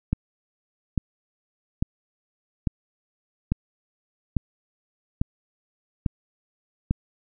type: click train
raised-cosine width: 5 ms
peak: -9 dBFS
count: 9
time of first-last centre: 0.13-6.91 s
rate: 1.18 Hz
effects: none